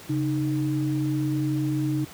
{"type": "tone pair together", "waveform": "sine", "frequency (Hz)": [137.1, 307.8], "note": ["C#3", "D#4"], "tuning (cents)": [-19, -19], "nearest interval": "octave + major second", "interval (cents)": 1400, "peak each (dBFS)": -25, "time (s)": [0.09, 2.05], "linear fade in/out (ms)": 10, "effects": ["pink hiss -44 dBFS RMS until 2.13 s", "high-pass 80 Hz 12 dB/octave"]}